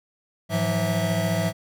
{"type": "tone cluster", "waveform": "square", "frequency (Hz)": [105.7, 166, 180.4, 655], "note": ["G#2", "E3", "F#3", "E5"], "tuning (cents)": [31, 12, -44, -11], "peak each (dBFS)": -28, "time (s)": [0.49, 1.53], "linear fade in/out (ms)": 50, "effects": []}